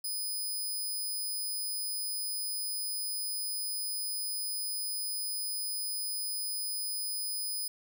10% pulse tone, 5000 Hz, D#8, 8 cents sharp, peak -26 dBFS, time 0.04-7.68 s, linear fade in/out 5 ms, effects none

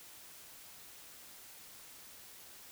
silence, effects white hiss -54 dBFS RMS until 2.71 s

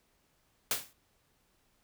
white noise with exponential decay, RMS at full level -27 dBFS, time 0.71-0.93 s, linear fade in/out 1 ms, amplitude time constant 46 ms, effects pink hiss -72 dBFS RMS until 1.83 s

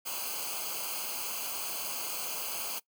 white noise with comb filter, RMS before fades -36 dBFS, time 0.05-2.8 s, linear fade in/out 20 ms, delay 0.54 ms, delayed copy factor -0.85, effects noise-tail reverb RT60 0.1 s tail -20 dB re dry

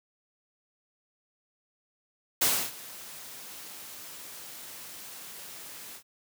white noise with ADSR envelope, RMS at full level -23 dBFS, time 2.41-6.03 s, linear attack 10 ms, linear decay 290 ms, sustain -21 dB, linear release 82 ms, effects high-pass 100 Hz 12 dB/octave

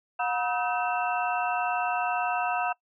sine tone cluster, 722 / 964 / 1274 / 1534 / 2681 Hz, F#5 / B5 / D#6 / G6 / E7, -43 / -42 / +41 / -38 / +29 cents, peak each -28 / -31 / -33 / -35 / -35 dBFS, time 0.19-2.73 s, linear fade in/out 10 ms, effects noise-tail reverb RT60 0.1 s tail -23 dB re dry

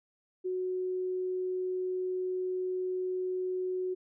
sine tone, 368.6 Hz, F#4, 7 cents flat, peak -30 dBFS, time 0.44-3.95 s, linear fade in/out 20 ms, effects none

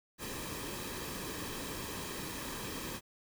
pink noise with comb filter, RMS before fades -41 dBFS, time 0.18-3.01 s, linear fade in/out 50 ms, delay 1.4 ms, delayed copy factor -0.55, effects none

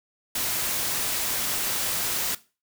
white noise, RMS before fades -27 dBFS, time 0.35-2.35 s, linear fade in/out 5 ms, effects noise-tail reverb RT60 0.3 s tail -17 dB re dry

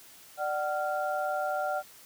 sine tone cluster, 594 / 753 / 1388 Hz, D5 / F#5 / F6, +20 / +30 / -11 cents, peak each -32 / -31 / -35 dBFS, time 0.37-1.83 s, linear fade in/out 50 ms, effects white hiss -53 dBFS RMS until 2.05 s + high-pass 60 Hz 12 dB/octave

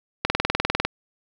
click train, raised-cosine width 0.3 ms, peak -4 dBFS, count 13, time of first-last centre 0.25-0.85 s, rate 20 Hz, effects none

